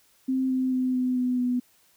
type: tone with pitch steps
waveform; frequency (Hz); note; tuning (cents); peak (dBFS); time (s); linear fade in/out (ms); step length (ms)
sine; 261.6 / 258.7 / 255.9 / 253.1 / 250.4 / 247.6; C4 / C4 / C4 / B3 / B3 / B3; 0 / -19 / -38 / +43 / +24 / +5; -22; 0.28-1.6; 10; 220
effects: white hiss -62 dBFS RMS until 1.96 s